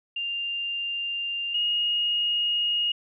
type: tone pair in turn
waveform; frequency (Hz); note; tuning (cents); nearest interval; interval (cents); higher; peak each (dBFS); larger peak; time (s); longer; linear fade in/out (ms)
sine; 2794 / 2866; F7 / F7; 0 / +44; unison; 44; second; -27 / -22; second; 0.16-1.54 / 1.54-2.92; neither; 5
effects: none